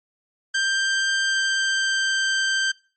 sawtooth tone with pitch glide, 1578 to 1567.1 Hz, G6 to G6, +11 to -1 cents, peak -16 dBFS, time 0.54-2.72 s, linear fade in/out 10 ms, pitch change -12 cents, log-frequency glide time 0.75-2.32 s, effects noise-tail reverb RT60 0.4 s tail -23 dB re dry + MP3 32 kbps

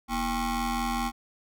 25% pulse ring-modulated tone, 280.2 Hz, C#4, 19 cents sharp, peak -20 dBFS, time 0.08-1.12 s, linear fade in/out 50 ms, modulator 518 Hz, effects none

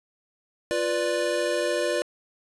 square chord, B diminished, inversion second, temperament equal, 349.2 / 493.9 / 587.3 Hz, F4 / B4 / D5, 0 / 0 / 0 cents, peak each -30 / -29 / -27 dBFS, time 0.71-2.02 s, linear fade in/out 0 ms, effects resampled to 24000 Hz + 10-bit

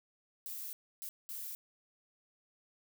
violet noise bursts at uneven times, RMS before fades -43 dBFS, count 3, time 0.46-0.73 / 1.02-1.09 / 1.29-1.55 s, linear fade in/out 0 ms, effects none

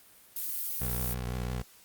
violet noise, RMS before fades -34 dBFS, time 0.36-1.14 s, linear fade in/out 5 ms
20% pulse tone with vibrato, 61.5 Hz, B1, 7 cents flat, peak -27 dBFS, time 0.8-1.63 s, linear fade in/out 20 ms, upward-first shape triangle, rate 5.9 Hz, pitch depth 45 cents each way
effects white hiss -57 dBFS RMS until 1.84 s + Opus 32 kbps

